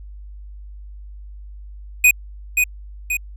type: tone with echo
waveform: square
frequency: 2488 Hz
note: D#7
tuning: 1 cent flat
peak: -9 dBFS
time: 2.04-2.11 s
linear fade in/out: 5 ms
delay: 530 ms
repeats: 2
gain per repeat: -5 dB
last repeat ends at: 3.17 s
effects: added 50 Hz sine -34 dBFS peak until 3.36 s